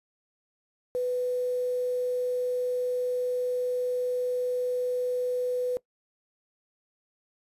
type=tone with quantisation; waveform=sine; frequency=497.5 Hz; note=B4; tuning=13 cents sharp; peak=-25 dBFS; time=0.95-5.77 s; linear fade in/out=0 ms; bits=8; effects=noise-tail reverb RT60 0.1 s tail -20 dB re dry + resampled to 32000 Hz